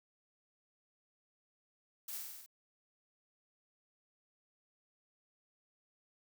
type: noise with echo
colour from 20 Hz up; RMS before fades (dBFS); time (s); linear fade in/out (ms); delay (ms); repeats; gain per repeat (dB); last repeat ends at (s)
blue; -44; 2.08-2.18; 5; 47; 6; -2; 2.462
effects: none